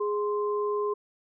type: tone pair together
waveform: sine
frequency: 415.3 / 1044.4 Hz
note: G#4 / C6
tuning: 0 / -3 cents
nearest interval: octave + major third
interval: 1597 cents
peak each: -26 / -32 dBFS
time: 0-0.94 s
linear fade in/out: 10 ms
effects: none